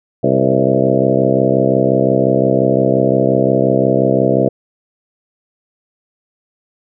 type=harmonic tone with a mistuned harmonic; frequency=65.7 Hz; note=C2; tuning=8 cents sharp; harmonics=2 / 3 / 4 / 5 / 6 / 7 / 8 / 9 / 10; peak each=-19 / -19 / -19 / -19 / -19 / -19 / -19 / -19 / -19 dBFS; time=0.23-4.49 s; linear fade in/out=10 ms; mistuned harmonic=7; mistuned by=+44 cents; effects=none

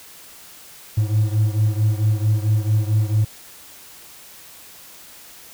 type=beating tone pair; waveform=triangle; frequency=105.6 / 110.1 Hz; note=G#2 / A2; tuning=+29 / +2 cents; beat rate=4.5 Hz; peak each=-15 / -18 dBFS; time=0.97-3.25 s; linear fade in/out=10 ms; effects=tanh soft clip ceiling -7 dBFS + white hiss -43 dBFS RMS until 5.53 s

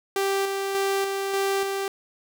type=tone with tremolo; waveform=sawtooth; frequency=392 Hz; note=G4; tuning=in tune; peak=-18 dBFS; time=0.16-1.88 s; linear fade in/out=2 ms; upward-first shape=square; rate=1.7 Hz; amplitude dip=35%; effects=none

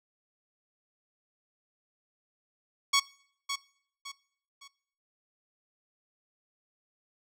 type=tone with echo; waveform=10% pulse; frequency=1114 Hz; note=C#6; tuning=8 cents sharp; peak=-13 dBFS; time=2.93-3 s; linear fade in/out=10 ms; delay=560 ms; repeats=3; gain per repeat=-9 dB; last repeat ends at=4.68 s; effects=noise-tail reverb RT60 0.6 s tail -21 dB re dry + low-pass 11000 Hz 12 dB/octave

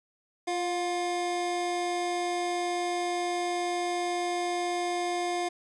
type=tone pair together; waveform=square; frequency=349.2 / 710.2 Hz; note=F4 / F5; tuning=0 / +29 cents; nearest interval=octave; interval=1229 cents; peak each=-32 / -31 dBFS; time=0.47-5.49 s; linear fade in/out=10 ms; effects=resampled to 22050 Hz + 9-bit

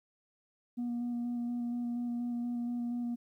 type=tone with vibrato; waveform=sine; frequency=240 Hz; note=B3; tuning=49 cents flat; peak=-30 dBFS; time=0.77-3.16 s; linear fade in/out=20 ms; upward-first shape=square; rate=4.2 Hz; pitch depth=11 cents each way; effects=tanh soft clip ceiling -31 dBFS + 12-bit

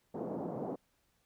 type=band-pass noise; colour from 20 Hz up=pink; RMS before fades=-39 dBFS; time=0.14-0.76 s; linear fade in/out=10 ms; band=170 to 730 Hz; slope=24 dB/octave; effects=pink hiss -75 dBFS RMS until 1.25 s

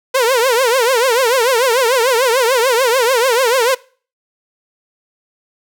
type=tone with vibrato; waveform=sawtooth; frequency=492.5 Hz; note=B4; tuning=5 cents flat; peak=-7 dBFS; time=0.14-3.75 s; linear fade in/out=10 ms; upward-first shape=triangle; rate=6.8 Hz; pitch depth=200 cents each way; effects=noise-tail reverb RT60 0.4 s tail -22 dB re dry

